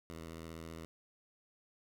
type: tone with vibrato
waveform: 10% pulse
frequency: 81.7 Hz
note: E2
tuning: 15 cents flat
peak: -37 dBFS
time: 0.1-0.85 s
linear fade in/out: 0 ms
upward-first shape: triangle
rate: 15 Hz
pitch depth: 44 cents each way
effects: none